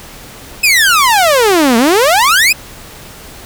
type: exponential two-way sweep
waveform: sawtooth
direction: down then up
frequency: 2621 to 220.9 to 2621 Hz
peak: -3 dBFS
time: 0.63-2.53 s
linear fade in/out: 10 ms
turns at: 1.77 s
effects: pink hiss -33 dBFS RMS until 3.45 s